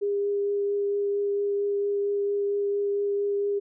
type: tone with vibrato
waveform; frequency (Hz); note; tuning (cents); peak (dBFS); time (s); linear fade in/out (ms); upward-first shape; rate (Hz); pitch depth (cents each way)
sine; 404.5; G#4; -46; -23; 0.01-3.6; 20; triangle; 4.4; 10
effects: none